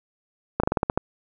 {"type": "slowing click train", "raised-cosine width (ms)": 1, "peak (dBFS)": -6, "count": 8, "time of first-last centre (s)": [0.6, 0.976], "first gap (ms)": 35, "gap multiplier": 1.14, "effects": []}